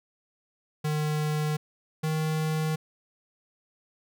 square tone pair in turn, 152.1 / 156.56 Hz, D#3 / D#3, -39 / +11 cents, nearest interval minor second, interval 50 cents, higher second, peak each -26 dBFS, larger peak neither, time 0.84-1.57 / 2.03-2.76 s, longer neither, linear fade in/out 10 ms, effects none

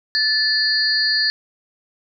sine tone cluster, 1749 / 4312 / 4720 Hz, A6 / C#8 / D8, -11 / -49 / +8 cents, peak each -20 dBFS, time 0.15-1.3 s, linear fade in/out 0 ms, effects none

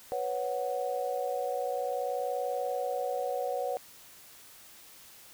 sine chord, B suspended second, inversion none, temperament equal, 493.9 / 554.4 / 740 Hz, B4 / C#5 / F#5, 0 / 0 / 0 cents, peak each -34 dBFS, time 0.12-3.77 s, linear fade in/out 0 ms, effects white hiss -53 dBFS RMS until 5.33 s

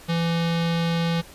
square tone with low-pass filter, 167.7 Hz, E3, 30 cents sharp, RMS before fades -23 dBFS, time 0.08-1.22 s, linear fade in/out 20 ms, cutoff 3900 Hz, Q 2.3, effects pink hiss -46 dBFS RMS until 1.34 s + resampled to 32000 Hz

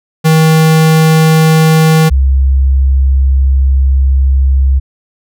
square / sine tone pair in turn, 158.9 / 66.89 Hz, D#3 / C2, +37 / +39 cents, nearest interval octave + minor third, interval 1498 cents, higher first, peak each -5 dBFS, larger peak neither, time 0.24-2.1 / 2.1-4.8 s, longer second, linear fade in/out 20 ms, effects none

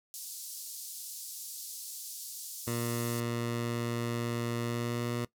white band-pass noise, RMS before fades -43 dBFS, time 0.14-3.2 s, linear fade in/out 0 ms, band 4500 to 14000 Hz, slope 24 dB/octave
15% pulse tone with pitch glide, 118.2 to 119.78 Hz, A#2 to A#2, +24 to +47 cents, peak -25 dBFS, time 2.67-5.25 s, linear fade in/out 5 ms, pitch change +23 cents, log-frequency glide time 4.62-5.12 s
effects noise-tail reverb RT60 0.1 s tail -19 dB re dry

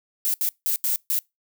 violet noise bursts at uneven times, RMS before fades -23 dBFS, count 5, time 0.25-0.34 / 0.41-0.49 / 0.66-0.76 / 0.84-0.96 / 1.1-1.19 s, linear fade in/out 0 ms, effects noise-tail reverb RT60 0.2 s tail -25 dB re dry

